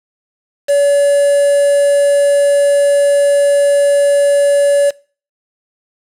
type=tone with quantisation; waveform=triangle; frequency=570 Hz; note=C#5; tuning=48 cents sharp; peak=-6 dBFS; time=0.68-4.91 s; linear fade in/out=20 ms; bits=4; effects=noise-tail reverb RT60 0.4 s tail -23 dB re dry + low-pass 12000 Hz 12 dB/octave